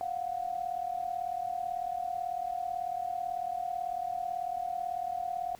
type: tone pair together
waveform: sine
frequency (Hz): 701.9 / 740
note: F5 / F#5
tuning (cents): +9 / 0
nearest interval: minor second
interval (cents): 91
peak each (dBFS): -34 / -35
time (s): 0.01-5.55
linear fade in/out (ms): 0
effects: pink hiss -58 dBFS RMS until 5.59 s